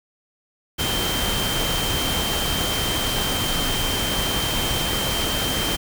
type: tone in noise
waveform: sine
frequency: 3136 Hz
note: G7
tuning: in tune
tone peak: -26 dBFS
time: 0.78-5.77 s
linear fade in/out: 20 ms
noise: pink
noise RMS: -24 dBFS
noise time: 0.78-5.77 s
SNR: -5 dB
effects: none